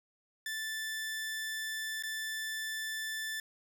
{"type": "tone with dropouts", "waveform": "sawtooth", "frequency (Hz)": 1760, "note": "A6", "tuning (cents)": 0, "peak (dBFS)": -32, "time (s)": [0.46, 3.4], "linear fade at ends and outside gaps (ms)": 2, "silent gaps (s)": [2.025, 2.035], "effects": []}